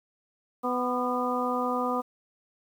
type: harmonic tone with a mistuned harmonic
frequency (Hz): 249.2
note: B3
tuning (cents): +16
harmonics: 1 / 2 / 3 / 4 / 5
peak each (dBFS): -31 / -31 / -33 / -33 / -31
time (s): 0.63-2.02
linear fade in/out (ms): 20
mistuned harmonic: 5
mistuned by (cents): -37
effects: 9-bit